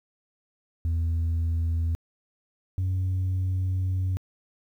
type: tone pair in turn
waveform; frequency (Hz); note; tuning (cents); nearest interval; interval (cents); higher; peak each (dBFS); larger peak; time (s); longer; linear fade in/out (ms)
sine; 82.8 / 92.94; E2 / F#2; +8 / +8; major second; 200; second; -20 / -21; first; 0.85-1.95 / 2.78-4.17; second; 0
effects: tanh soft clip ceiling -22 dBFS + 10-bit